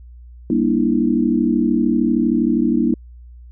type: chord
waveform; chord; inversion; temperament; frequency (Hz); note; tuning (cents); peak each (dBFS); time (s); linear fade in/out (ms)
sine; E half-diminished seventh; first; just; 197.78 / 237.3 / 296.7 / 329.6; G3 / Bb3 / D4 / E4; +16 / +31 / +18 / 0; -22 / -17 / -20 / -20; 0.5-2.94; 2
effects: added 60 Hz sine -37 dBFS peak until 3.51 s